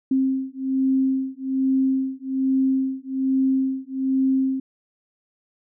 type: beating tone pair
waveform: sine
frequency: 264.5 / 265.7 Hz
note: C4 / C4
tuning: +19 / +27 cents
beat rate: 1.2 Hz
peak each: -22 dBFS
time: 0.11-4.6 s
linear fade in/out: 5 ms
effects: none